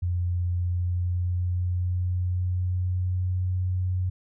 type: tone with pitch glide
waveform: sine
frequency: 88.4 to 91.62 Hz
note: F2 to F#2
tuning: +22 to -17 cents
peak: -23 dBFS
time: 0.02-4.1 s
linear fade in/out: 10 ms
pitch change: +61 cents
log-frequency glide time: 0.54-3.5 s
effects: none